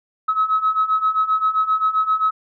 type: beating tone pair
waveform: sine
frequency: 1280 / 1287.6 Hz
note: D#6 / E6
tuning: +49 / -41 cents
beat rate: 7.6 Hz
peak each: -20 / -17 dBFS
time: 0.28-2.31 s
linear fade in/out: 10 ms
effects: tanh soft clip ceiling -9 dBFS

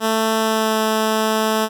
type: tone with pitch glide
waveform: 10% pulse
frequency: 221.5 to 218.7 Hz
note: A3 to A3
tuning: +12 to -10 cents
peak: -8 dBFS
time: 0-1.69 s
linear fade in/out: 50 ms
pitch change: -22 cents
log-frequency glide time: 0.37-0.79 s
effects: none

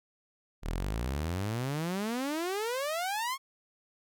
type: exponential sweep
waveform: sawtooth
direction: up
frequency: 36.71 to 1109 Hz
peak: -27 dBFS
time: 0.62-3.38 s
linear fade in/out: 50 ms
effects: none

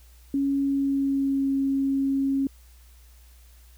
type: tone with pitch glide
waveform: sine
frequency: 277.2 to 272.6 Hz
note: C#4 to C#4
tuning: 0 to -29 cents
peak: -21 dBFS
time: 0.34-2.47 s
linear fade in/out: 2 ms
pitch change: -29 cents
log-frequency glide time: 0.6-1.53 s
effects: added 60 Hz sine -49 dBFS peak until 3.77 s + white hiss -59 dBFS RMS until 3.77 s

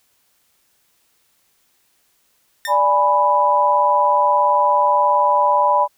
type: tone with exponential decay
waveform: sawtooth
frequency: 1812 Hz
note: A#6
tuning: 50 cents flat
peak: -17 dBFS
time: 2.65-2.8 s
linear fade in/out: 1 ms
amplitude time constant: 32 ms
type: chord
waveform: sine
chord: G# diminished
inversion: second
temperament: equal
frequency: 587.3 / 830.6 / 987.8 Hz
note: D5 / G#5 / B5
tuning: 0 / 0 / 0 cents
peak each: -19 / -19 / -14 dBFS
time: 2.67-5.88 s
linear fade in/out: 50 ms
effects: white hiss -62 dBFS RMS until 5.97 s

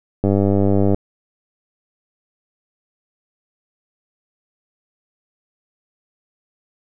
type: click train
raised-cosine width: 2 ms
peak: -4 dBFS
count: 71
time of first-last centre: 0.24-0.945 s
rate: 99.3 Hz
effects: none

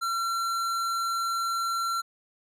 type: tone with hard clipping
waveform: sine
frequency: 1360 Hz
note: F6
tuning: 46 cents flat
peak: -28 dBFS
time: 0.01-2.02 s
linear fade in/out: 20 ms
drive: 15 dB
effects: none

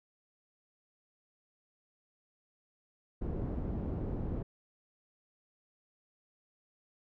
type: low-pass noise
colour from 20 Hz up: pink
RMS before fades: -36 dBFS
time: 3.21-4.43 s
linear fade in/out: 10 ms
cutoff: 390 Hz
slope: 12 dB/octave
effects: none

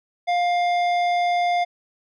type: tone with hard clipping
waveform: sine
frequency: 704 Hz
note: F5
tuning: 14 cents sharp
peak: -20 dBFS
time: 0.27-1.65 s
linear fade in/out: 20 ms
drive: 11 dB
effects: resampled to 22050 Hz

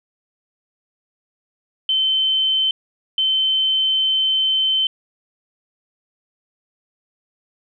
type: tone bursts at uneven times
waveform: sine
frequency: 3080 Hz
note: G7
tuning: 31 cents flat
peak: -15 dBFS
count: 2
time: 1.89-2.71 / 3.18-4.87 s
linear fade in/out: 2 ms
effects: none

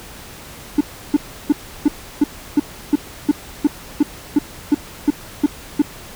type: tone bursts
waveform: triangle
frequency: 292.9 Hz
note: D4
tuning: 5 cents flat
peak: -6 dBFS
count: 15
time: 0.78-5.82 s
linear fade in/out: 5 ms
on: 28 ms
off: 330 ms
effects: tanh soft clip ceiling -2 dBFS + pink hiss -37 dBFS RMS until 6.15 s

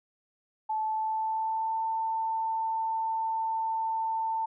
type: tone with pitch glide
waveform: sine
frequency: 870 to 893.4 Hz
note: A5 to A5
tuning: -20 to +26 cents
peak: -27 dBFS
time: 0.69-4.46 s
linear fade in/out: 10 ms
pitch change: +46 cents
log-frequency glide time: 0.79-1.82 s
effects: none

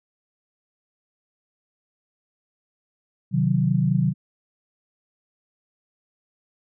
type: chord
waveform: sine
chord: C diminished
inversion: none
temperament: equal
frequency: 130.81 / 155.56 / 185 Hz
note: C3 / Eb3 / Gb3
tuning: 0 / 0 / 0 cents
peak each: -22 dBFS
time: 3.31-4.14 s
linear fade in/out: 50 ms
effects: none

